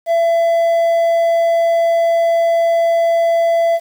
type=tone; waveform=triangle; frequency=671 Hz; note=E5; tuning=31 cents sharp; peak=-9 dBFS; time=0.06-3.8 s; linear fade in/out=50 ms; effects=7-bit